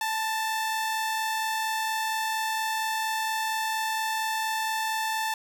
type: tone pair together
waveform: sawtooth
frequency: 880 / 1804.3 Hz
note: A5 / A6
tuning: 0 / +43 cents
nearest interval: octave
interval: 1243 cents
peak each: -23 / -33 dBFS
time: 0.01-5.34 s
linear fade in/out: 2 ms
effects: none